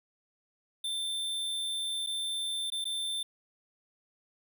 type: tone with dropouts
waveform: square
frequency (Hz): 3559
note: A7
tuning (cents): +19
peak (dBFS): -32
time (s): 0.84-3.23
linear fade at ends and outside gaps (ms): 5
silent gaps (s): 2.064-2.07 / 2.702-2.72 / 2.843-2.853
effects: none